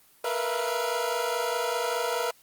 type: tone cluster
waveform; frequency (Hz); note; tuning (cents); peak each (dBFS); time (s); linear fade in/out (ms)
25% pulse; 462.6 / 487.5 / 656 / 687; A#4 / B4 / E5 / F5; -13 / -23 / -9 / -29; -29 / -26 / -30 / -31; 0.24-2.31; 5
effects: white hiss -59 dBFS RMS until 2.42 s + Opus 24 kbps